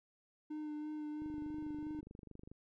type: tone with vibrato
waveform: triangle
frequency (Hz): 302.7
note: D#4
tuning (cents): -48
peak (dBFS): -38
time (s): 0.5-2.01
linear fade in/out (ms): 10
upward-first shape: sine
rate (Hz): 3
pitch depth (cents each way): 17
type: click train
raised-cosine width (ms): 3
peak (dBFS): -39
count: 33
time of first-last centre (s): 1.22-2.516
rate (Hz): 24.7
effects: none